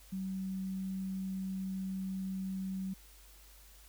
sine tone, 190 Hz, F#3, 46 cents sharp, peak -35 dBFS, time 0.12-2.94 s, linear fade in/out 10 ms, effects added 50 Hz sine -57 dBFS peak until 3.88 s + white hiss -60 dBFS RMS until 3.88 s

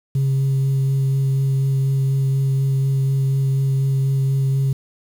sine tone with vibrato, 135.3 Hz, C#3, 42 cents flat, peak -13 dBFS, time 0.15-4.73 s, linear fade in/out 5 ms, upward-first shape sine, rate 4.1 Hz, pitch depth 10 cents each way, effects tanh soft clip ceiling -14 dBFS + 7-bit

